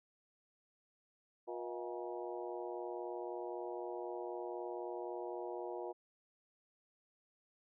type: harmonic tone with a mistuned harmonic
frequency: 119.4 Hz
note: A#2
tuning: 42 cents sharp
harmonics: 3 / 4 / 5 / 6 / 7 / 8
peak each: -44 / -46 / -48 / -50 / -51 / -52 dBFS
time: 1.47-5.93 s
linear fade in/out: 20 ms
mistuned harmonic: 5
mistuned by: +100 cents
effects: none